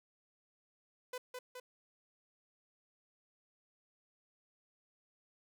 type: tone with echo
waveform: sawtooth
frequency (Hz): 502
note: B4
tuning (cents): +28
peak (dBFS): -36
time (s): 1.13-1.18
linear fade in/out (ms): 5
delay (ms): 210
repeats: 2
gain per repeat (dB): -3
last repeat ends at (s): 1.6
effects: none